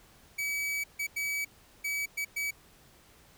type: tone bursts at uneven times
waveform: 45% pulse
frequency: 2282 Hz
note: C#7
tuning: 50 cents sharp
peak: -30 dBFS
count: 6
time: 0.38-0.84 / 0.99-1.07 / 1.16-1.45 / 1.84-2.06 / 2.17-2.25 / 2.36-2.51 s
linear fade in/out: 10 ms
effects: pink hiss -59 dBFS RMS until 3.37 s